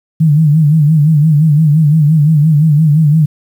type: tone with vibrato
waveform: sine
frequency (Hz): 152.9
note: D#3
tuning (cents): -30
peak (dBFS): -5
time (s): 0.2-3.26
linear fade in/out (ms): 10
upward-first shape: sine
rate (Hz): 5.8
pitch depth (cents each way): 100
effects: 7-bit